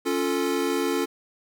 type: chord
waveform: square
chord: Db augmented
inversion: none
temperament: equal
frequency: 277.2 / 349.2 / 440 Hz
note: Db4 / F4 / A4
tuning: 0 / 0 / 0 cents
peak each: -28 dBFS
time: 0.05-1.06 s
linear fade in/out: 20 ms
effects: none

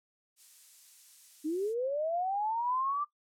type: noise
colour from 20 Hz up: violet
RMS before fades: -49 dBFS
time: 0.36-1.75 s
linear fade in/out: 50 ms
type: linear sweep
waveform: sine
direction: up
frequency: 293.7 to 1187 Hz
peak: -29 dBFS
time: 1.44-3.05 s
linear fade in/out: 20 ms
effects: noise-tail reverb RT60 0.1 s tail -17 dB re dry + low-pass 9000 Hz 12 dB/octave

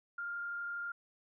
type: tone with frequency modulation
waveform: sine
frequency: 1402 Hz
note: F6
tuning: 6 cents sharp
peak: -37 dBFS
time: 0.18-0.92 s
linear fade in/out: 5 ms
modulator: 32.2 Hz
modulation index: 0.34
effects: none

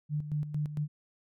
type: tone with tremolo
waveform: sine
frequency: 149.4 Hz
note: D3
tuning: 30 cents sharp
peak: -28 dBFS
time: 0.09-0.88 s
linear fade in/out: 50 ms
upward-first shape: square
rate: 4.4 Hz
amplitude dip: 65%
effects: none

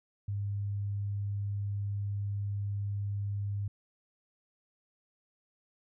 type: tone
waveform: sine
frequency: 101.1 Hz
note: G#2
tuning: 46 cents flat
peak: -31 dBFS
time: 0.28-3.68 s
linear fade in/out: 5 ms
effects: none

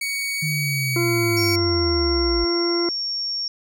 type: tone with pitch glide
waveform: sawtooth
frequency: 2242 to 2260 Hz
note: C#7 to C#7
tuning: +19 to +33 cents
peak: -20 dBFS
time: 0.01-1.56 s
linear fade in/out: 5 ms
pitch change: +14 cents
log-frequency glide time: 0.36-0.56 s
type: linear sweep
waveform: sine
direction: down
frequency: 156.7 to 52 Hz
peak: -23 dBFS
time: 0.42-2.45 s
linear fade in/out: 10 ms
type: harmonic tone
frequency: 343.5 Hz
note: F4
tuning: 29 cents flat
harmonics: 1 / 2 / 3 / 4 / 6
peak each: -20 / -35 / -34 / -34 / -36 dBFS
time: 0.96-2.89 s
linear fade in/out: 2 ms
type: tone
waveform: sine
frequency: 5510 Hz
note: F8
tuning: 24 cents flat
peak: -23 dBFS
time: 1.37-3.48 s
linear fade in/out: 2 ms
effects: none

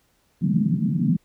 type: band-pass noise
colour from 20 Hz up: white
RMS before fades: -21 dBFS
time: 0.41-1.17 s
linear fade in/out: 10 ms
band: 140 to 230 Hz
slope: 48 dB/octave
effects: pink hiss -65 dBFS RMS until 1.24 s

